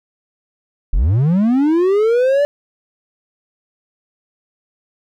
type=linear sweep; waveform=triangle; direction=up; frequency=30.63 to 587.3 Hz; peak=-9 dBFS; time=0.93-2.45 s; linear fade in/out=0 ms; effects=none